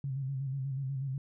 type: tone with vibrato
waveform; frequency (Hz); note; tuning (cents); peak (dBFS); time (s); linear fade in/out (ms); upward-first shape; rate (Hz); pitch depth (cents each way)
sine; 135; C#3; -45; -32; 0.04-1.18; 2; square; 8.2; 50
effects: none